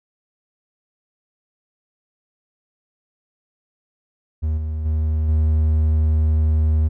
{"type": "tone with level steps", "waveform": "triangle", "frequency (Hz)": 77.78, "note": "D#2", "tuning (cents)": 0, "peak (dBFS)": [-16, -20, -15, -12], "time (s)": [4.42, 6.89], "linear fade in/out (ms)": 20, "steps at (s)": [4.57, 4.85, 5.28], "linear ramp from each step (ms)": 10, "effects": []}